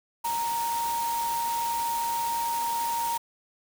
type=tone in noise; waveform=sine; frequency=932.3 Hz; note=A#5; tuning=in tune; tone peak=-26 dBFS; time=0.24-3.18 s; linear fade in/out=10 ms; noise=white; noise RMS=-36 dBFS; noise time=0.24-3.18 s; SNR=+7 dB; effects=none